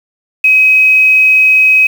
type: tone with quantisation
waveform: sine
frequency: 2535 Hz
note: D#7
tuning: 32 cents sharp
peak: -4 dBFS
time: 0.44-1.87 s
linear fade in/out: 5 ms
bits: 5
effects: none